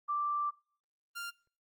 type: tone pair in turn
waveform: sine / sawtooth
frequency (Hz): 1174.7 / 1394.5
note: D6 / F6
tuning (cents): 0 / -3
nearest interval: minor third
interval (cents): 297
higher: second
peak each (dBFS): -30 / -35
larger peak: first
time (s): 0.08-0.51 / 1.15-1.31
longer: first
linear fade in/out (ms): 20
effects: noise-tail reverb RT60 0.5 s tail -25 dB re dry + Opus 32 kbps